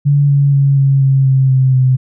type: tone with pitch steps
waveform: sine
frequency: 143.1 / 141.05 / 139.03 / 137.03 / 135.07 / 133.13 / 131.22 / 129.34 Hz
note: D3 / C#3 / C#3 / C#3 / C#3 / C3 / C3 / C3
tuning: -45 / +30 / +5 / -20 / -45 / +30 / +5 / -20 cents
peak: -7 dBFS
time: 0.05-1.97 s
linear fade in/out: 20 ms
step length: 240 ms
effects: none